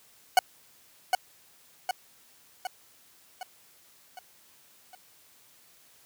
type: tone with echo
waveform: 40% pulse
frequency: 740 Hz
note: F#5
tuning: in tune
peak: -14 dBFS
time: 0.37-0.39 s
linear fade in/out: 2 ms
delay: 760 ms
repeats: 6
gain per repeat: -5 dB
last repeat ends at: 4.95 s
effects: white hiss -59 dBFS RMS until 6.05 s + high-pass 60 Hz 12 dB/octave